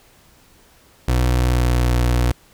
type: tone with pitch glide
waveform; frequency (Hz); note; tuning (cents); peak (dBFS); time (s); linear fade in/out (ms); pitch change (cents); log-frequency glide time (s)
30% pulse; 61.74 to 60.64; B1 to B1; 0 to -31; -12; 1.08-2.32; 5; -31; 1.47-1.73
effects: pink hiss -52 dBFS RMS until 2.53 s